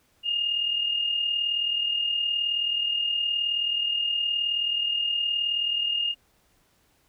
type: tone with amplitude modulation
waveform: sine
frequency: 2834 Hz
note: F7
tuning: 25 cents sharp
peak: -21 dBFS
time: 0.23-6.15 s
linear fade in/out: 50 ms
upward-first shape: sine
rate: 39 Hz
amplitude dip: 50%
effects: pink hiss -65 dBFS RMS until 7.08 s